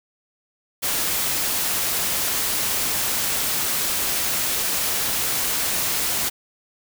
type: noise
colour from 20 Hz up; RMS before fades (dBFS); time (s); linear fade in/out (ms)
white; -23; 0.82-6.3; 20
effects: none